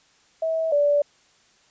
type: tone pair in turn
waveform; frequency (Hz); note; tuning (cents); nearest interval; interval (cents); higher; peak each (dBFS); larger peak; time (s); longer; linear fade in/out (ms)
sine; 647 / 580.2; E5 / D5; -32 / -21; major second; 189; first; -21 / -16; second; 0.42-0.72 / 0.72-1.02; neither; 5
effects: white hiss -59 dBFS RMS until 1.7 s + resampled to 16000 Hz